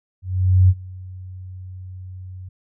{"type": "tone with ADSR envelope", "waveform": "sine", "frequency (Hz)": 92.5, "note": "F#2", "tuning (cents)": 0, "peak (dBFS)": -8, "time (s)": [0.22, 2.49], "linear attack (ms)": 470, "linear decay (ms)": 48, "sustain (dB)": -24, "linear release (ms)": 8, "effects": []}